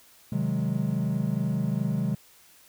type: chord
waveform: triangle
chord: Ab dominant seventh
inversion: first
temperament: equal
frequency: 130.81 / 155.56 / 185 / 207.7 Hz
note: C3 / Eb3 / Gb3 / Ab3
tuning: 0 / 0 / 0 / 0 cents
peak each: -28 dBFS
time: 0.32-2.15 s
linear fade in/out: 5 ms
effects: white hiss -56 dBFS RMS until 2.68 s